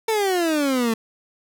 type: exponential sweep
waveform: 30% pulse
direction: down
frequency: 454.5 to 220 Hz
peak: -16 dBFS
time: 0.08-0.94 s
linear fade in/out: 5 ms
effects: none